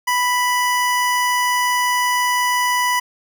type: tone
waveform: 25% pulse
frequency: 987.8 Hz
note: B5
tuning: in tune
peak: -12 dBFS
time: 0.07-3 s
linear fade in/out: 10 ms
effects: none